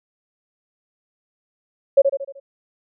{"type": "tone with echo", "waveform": "sine", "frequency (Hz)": 552, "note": "C#5", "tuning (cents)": -7, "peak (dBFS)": -7, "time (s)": [1.97, 2.02], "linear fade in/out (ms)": 10, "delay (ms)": 76, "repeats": 5, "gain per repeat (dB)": -6, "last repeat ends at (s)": 2.4, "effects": []}